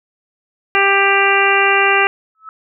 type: harmonic tone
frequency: 395 Hz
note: G4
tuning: 13 cents sharp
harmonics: 1 / 2 / 3 / 4 / 5 / 6 / 7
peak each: -18 / -18 / -18 / -18 / -18 / -18 / -18 dBFS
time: 0.75-2.07 s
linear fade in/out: 0 ms
type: tone with exponential growth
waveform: sine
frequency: 1300 Hz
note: E6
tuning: 24 cents flat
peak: -26 dBFS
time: 2.35-2.49 s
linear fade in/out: 1 ms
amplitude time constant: 29 ms
effects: none